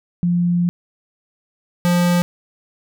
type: tone pair in turn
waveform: sine / square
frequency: 174.61 / 175.54 Hz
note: F3 / F3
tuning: 0 / +9 cents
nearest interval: unison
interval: 9 cents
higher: second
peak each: -14 dBFS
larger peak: neither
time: 0.23-0.69 / 1.85-2.22 s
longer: first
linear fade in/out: 0 ms
effects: none